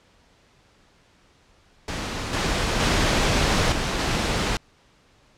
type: noise with level steps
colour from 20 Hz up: pink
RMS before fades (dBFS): -29 / -23 / -20 / -25 / -23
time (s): 1.88-4.57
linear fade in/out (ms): 2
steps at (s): 2.33 / 2.8 / 3.72 / 3.99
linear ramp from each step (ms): 2
effects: pink hiss -58 dBFS RMS until 5.37 s + low-pass 6000 Hz 12 dB/octave